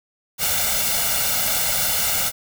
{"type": "noise with comb filter", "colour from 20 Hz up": "white", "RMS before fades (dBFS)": -21, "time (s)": [0.38, 2.32], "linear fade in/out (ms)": 50, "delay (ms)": 1.4, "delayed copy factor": 0.8, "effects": []}